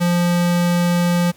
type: tone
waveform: square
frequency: 174.61 Hz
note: F3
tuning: in tune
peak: -15 dBFS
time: 0-1.32 s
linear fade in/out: 20 ms
effects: pink hiss -50 dBFS RMS until 1.36 s